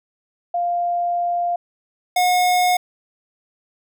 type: tone pair in turn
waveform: sine / square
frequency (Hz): 698.5 / 723.6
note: F5 / F#5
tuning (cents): 0 / -39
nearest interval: minor second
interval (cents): 61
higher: second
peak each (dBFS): -18 / -15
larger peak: second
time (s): 0.54-1.56 / 2.16-2.77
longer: first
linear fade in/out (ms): 5
effects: none